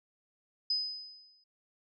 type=tone with exponential decay; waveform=sine; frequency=5020 Hz; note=D#8; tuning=15 cents sharp; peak=-26 dBFS; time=0.7-1.44 s; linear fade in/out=5 ms; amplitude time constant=160 ms; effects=none